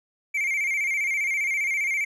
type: tone with vibrato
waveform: triangle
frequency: 2216 Hz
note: C#7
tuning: 1 cent flat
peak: -21 dBFS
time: 0.34-2.05 s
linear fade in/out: 10 ms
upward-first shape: square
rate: 15 Hz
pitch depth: 69 cents each way
effects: none